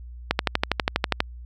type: click train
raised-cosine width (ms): 0.3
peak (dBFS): -3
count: 12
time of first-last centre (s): 0.31-1.204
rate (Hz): 12.3
effects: added 60 Hz sine -37 dBFS peak until 1.45 s